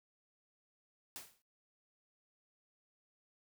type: noise with exponential decay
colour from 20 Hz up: white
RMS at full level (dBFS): -44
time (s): 1.16-1.42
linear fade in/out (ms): 0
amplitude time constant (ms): 56
effects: noise-tail reverb RT60 0.3 s tail -25 dB re dry